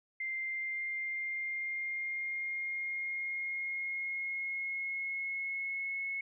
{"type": "tone with pitch glide", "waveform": "sine", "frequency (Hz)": [2093, 2188], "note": ["C7", "C#7"], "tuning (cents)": [0, -23], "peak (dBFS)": -34, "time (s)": [0.2, 6.21], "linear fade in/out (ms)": 5, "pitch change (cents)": 77, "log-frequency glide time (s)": [0.42, 6.09], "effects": []}